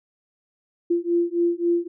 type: beating tone pair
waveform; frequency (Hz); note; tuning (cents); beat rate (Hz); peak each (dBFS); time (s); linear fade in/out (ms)
sine; 342.2 / 345.9; F4 / F4; -35 / -17; 3.7; -22; 0.9-1.88; 10
effects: none